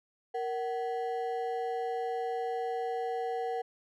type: ring-modulated tone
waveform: triangle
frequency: 610 Hz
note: D#5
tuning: 34 cents flat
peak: -26 dBFS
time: 0.34-3.62 s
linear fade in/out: 10 ms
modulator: 143 Hz
effects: none